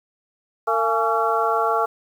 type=harmonic tone with a mistuned harmonic; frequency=226.8 Hz; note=A#3; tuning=47 cents flat; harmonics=2 / 3 / 4 / 5 / 6; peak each=-24 / -24 / -24 / -24 / -24 dBFS; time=0.67-1.86 s; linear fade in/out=10 ms; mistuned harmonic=4; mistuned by=-120 cents; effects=8-bit